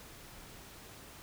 silence, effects pink hiss -52 dBFS RMS until 1.22 s

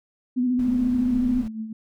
sine tone with vibrato, 249.7 Hz, B3, 19 cents sharp, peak -19 dBFS, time 0.36-1.43 s, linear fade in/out 20 ms, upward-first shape square, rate 14 Hz, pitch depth 32 cents each way
brown noise, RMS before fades -36 dBFS, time 0.59-1.48 s, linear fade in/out 2 ms
sine tone with tremolo, 220 Hz, A3, in tune, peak -26 dBFS, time 0.66-1.73 s, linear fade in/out 5 ms, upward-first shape triangle, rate 6.6 Hz, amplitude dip 65%
effects none

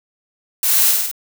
blue noise with echo, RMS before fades -17 dBFS, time 0.63-0.91 s, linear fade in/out 2 ms, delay 51 ms, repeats 4, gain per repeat -2 dB, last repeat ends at 1.114 s, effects none

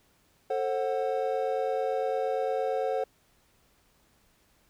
triangle chord, F# diminished, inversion first, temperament just, 444 / 532.8 / 740 Hz, A4 / C5 / F#5, +16 / +31 / 0 cents, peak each -29 / -28 / -30 dBFS, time 0.5-3.04 s, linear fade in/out 5 ms, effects pink hiss -66 dBFS RMS until 4.69 s

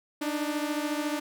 sawtooth beating tone pair, 293.7 / 307.7 Hz, D4 / D#4, 0 / -19 cents, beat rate 14 Hz, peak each -26 / -29 dBFS, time 0.21-1.2 s, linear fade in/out 10 ms, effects none

